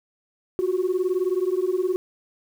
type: beating tone pair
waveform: sine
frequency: 358.8 / 377.8 Hz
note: F4 / F#4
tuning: +47 / +36 cents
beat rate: 19 Hz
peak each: -22 dBFS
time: 0.59-1.96 s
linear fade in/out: 0 ms
effects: tanh soft clip ceiling -16 dBFS + 8-bit